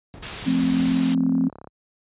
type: noise with tremolo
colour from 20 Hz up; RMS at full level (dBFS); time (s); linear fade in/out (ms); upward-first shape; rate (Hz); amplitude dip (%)
brown; -35; 0.14-0.97; 0; square; 11; 45
type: noise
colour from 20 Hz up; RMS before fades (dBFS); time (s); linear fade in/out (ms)
white; -30; 0.22-1.15; 10
type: chord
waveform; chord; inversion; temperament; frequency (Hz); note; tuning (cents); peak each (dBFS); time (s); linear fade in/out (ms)
sine; F major; none; equal; 174.61 / 220 / 261.6; F3 / A3 / C4; 0 / 0 / 0; -25 / -25 / -19; 0.46-1.49; 10
type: click train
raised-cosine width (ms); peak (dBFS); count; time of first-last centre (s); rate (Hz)
1; -26; 33; 0.74-1.673; 34.3
effects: high-pass 60 Hz 12 dB/octave + resampled to 8000 Hz